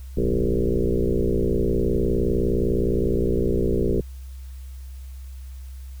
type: tone with frequency modulation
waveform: sine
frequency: 196 Hz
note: G3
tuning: in tune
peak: -18 dBFS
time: 0.17-4.01 s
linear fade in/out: 5 ms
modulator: 59.6 Hz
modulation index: 4.5
effects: added 65 Hz sine -34 dBFS peak until 6 s + white hiss -55 dBFS RMS until 6 s